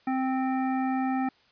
harmonic tone, 261.6 Hz, C4, in tune, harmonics 1 / 3 / 5 / 7 / 9, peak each -26 / -30 / -39 / -41 / -45 dBFS, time 0.07-1.29 s, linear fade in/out 5 ms, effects white hiss -62 dBFS RMS until 1.51 s + resampled to 11025 Hz

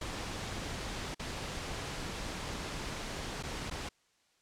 pink noise with dropouts, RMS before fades -39 dBFS, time 0.01-3.89 s, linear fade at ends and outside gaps 5 ms, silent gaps 1.146-1.194 / 3.427-3.434 / 3.7-3.71 s, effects white hiss -71 dBFS RMS until 4.41 s + low-pass 7000 Hz 12 dB/octave

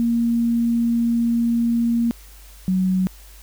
sine tone pair in turn, 233.8 / 186.48 Hz, A#3 / F#3, +5 / +14 cents, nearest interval major third, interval 391 cents, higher first, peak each -16 dBFS, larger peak neither, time 0-2.11 / 2.68-3.07 s, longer first, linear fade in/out 0 ms, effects added 50 Hz sine -42 dBFS peak until 3.42 s + white hiss -48 dBFS RMS until 3.42 s

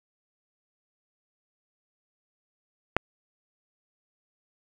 click, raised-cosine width 0.5 ms, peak -5 dBFS, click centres 2.966 s, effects 7-bit

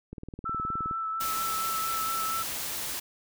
click train, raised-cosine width 3 ms, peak -26 dBFS, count 16, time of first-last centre 0.13-0.911 s, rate 19.2 Hz
sine tone with vibrato, 1319 Hz, E6, 1 cent sharp, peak -29 dBFS, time 0.45-2.43 s, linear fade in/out 10 ms, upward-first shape sine, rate 4.3 Hz, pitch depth 17 cents each way
white noise, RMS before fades -34 dBFS, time 1.2-3 s, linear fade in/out 10 ms
effects none

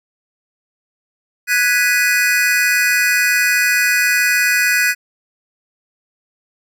square chord, G# minor seventh, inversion third, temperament equal, 1480 / 1661.2 / 1975.5 / 2489 Hz, F#6 / G#6 / B6 / D#7, 0 / 0 / 0 / 0 cents, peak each -19 dBFS, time 1.47-4.95 s, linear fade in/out 50 ms, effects none

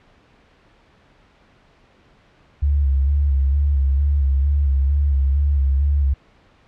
sine tone with vibrato, 69.8 Hz, C#2, 13 cents sharp, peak -14 dBFS, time 2.62-6.14 s, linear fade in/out 10 ms, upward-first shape square, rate 2.2 Hz, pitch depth 45 cents each way, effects pink hiss -54 dBFS RMS until 6.67 s + low-pass 3000 Hz 12 dB/octave

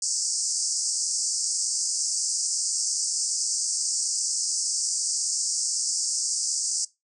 white band-pass noise, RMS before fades -27 dBFS, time 0.02-6.85 s, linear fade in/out 5 ms, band 4800 to 8700 Hz, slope 96 dB/octave, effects noise-tail reverb RT60 0.2 s tail -20 dB re dry

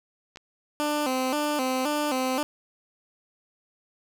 clicks, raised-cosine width 0.2 ms, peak -26 dBFS, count 2, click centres 0.359 / 0.372 s
15% pulse tone with vibrato, 277.2 Hz, C#4, in tune, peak -18 dBFS, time 0.8-2.43 s, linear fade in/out 0 ms, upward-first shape square, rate 1.9 Hz, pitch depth 120 cents each way
effects none

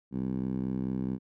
10% pulse tone with band-pass filter, 64.6 Hz, C2, 21 cents flat, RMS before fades -32 dBFS, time 0.11-1.19 s, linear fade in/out 50 ms, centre 210 Hz, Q 2, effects none

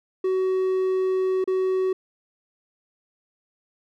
triangle tone with dropouts, 375.4 Hz, F#4, 25 cents sharp, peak -18 dBFS, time 0.24-1.93 s, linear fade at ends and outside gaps 5 ms, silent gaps 1.442-1.475 s, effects none

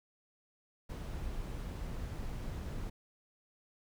brown noise, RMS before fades -40 dBFS, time 0.89-2.9 s, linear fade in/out 10 ms, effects none

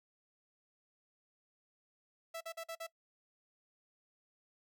sawtooth tone bursts, 660 Hz, E5, 2 cents sharp, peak -37 dBFS, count 5, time 2.34-2.869 s, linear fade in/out 10 ms, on 69 ms, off 46 ms, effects noise-tail reverb RT60 0.1 s tail -21 dB re dry

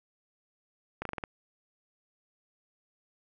slowing click train, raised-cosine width 0.5 ms, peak -19 dBFS, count 6, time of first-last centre 1.02-1.238 s, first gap 33 ms, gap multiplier 1.14, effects none

